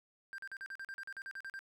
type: tone bursts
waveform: triangle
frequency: 1582 Hz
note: G6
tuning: 15 cents sharp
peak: -40 dBFS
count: 14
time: 0.33-1.591 s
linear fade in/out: 0 ms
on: 52 ms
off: 41 ms
effects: none